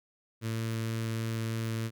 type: tone with notch filter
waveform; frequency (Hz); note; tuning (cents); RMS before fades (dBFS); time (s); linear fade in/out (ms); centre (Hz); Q
sawtooth; 112.9; A2; +45; -33; 0.41-1.91; 50; 770; 1.1
effects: none